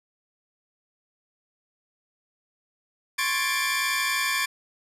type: tone cluster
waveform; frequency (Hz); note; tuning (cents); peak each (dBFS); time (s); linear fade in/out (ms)
sawtooth; 1043 / 1104 / 1649 / 1760 / 2361; C6 / C#6 / G#6 / A6 / D7; -6 / -7 / -13 / 0 / +9; -29 / -28 / -30 / -25 / -24; 3.18-4.46; 10
effects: resampled to 32000 Hz